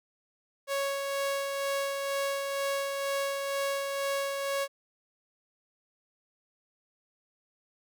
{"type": "tone with tremolo", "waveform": "sawtooth", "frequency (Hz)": 554.4, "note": "C#5", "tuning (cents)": 0, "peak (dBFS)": -24, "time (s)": [0.67, 4.68], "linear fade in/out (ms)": 50, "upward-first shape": "sine", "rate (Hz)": 2.1, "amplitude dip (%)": 35, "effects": []}